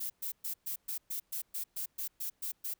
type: noise bursts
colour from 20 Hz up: violet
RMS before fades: -37 dBFS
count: 13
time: 0-2.74 s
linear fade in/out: 10 ms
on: 100 ms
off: 120 ms
effects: pink hiss -75 dBFS RMS until 2.79 s